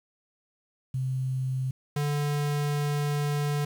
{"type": "tone pair in turn", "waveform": ["sine", "square"], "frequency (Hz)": [130.3, 146.08], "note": ["C3", "D3"], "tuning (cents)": [-7, -9], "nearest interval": "major second", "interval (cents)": 198, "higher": "second", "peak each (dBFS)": -26, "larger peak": "neither", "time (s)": [[0.94, 1.71], [1.96, 3.65]], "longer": "second", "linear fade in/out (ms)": 5, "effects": ["9-bit"]}